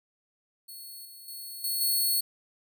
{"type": "tone with level steps", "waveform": "5% pulse", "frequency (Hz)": 4378, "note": "C#8", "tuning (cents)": -22, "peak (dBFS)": [-35, -39, -32, -21, -17], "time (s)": [0.68, 2.21], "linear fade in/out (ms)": 10, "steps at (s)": [1.05, 1.28, 1.64, 1.81], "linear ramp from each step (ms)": 2, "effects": []}